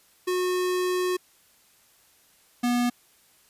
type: tone pair in turn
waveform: square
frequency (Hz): 363.9 / 242.9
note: F#4 / B3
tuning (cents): -29 / -29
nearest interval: perfect fifth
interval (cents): 700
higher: first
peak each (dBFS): -24 / -22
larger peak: second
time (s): 0.27-1.17 / 2.63-2.9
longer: first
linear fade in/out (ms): 10
effects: white hiss -60 dBFS RMS until 3.49 s + resampled to 32000 Hz